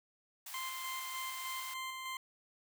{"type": "high-pass noise", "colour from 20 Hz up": "white", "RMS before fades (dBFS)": -47, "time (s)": [0.46, 1.74], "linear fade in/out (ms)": 5, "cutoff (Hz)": 690, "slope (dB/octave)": 48}
{"type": "tone with tremolo", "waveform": "20% pulse", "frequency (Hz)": 1045, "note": "C6", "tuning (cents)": -2, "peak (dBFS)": -34, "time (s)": [0.54, 2.17], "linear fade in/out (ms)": 2, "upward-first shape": "square", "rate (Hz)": 3.3, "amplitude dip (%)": 30}
{"effects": []}